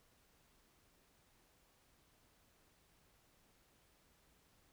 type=silence; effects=pink hiss -72 dBFS RMS until 4.72 s